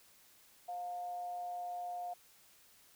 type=tone with amplitude modulation; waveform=sine; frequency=710 Hz; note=F5; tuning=28 cents sharp; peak=-37 dBFS; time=0.68-2.14 s; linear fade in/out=10 ms; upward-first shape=sine; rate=194 Hz; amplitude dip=35%; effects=white hiss -64 dBFS RMS until 2.95 s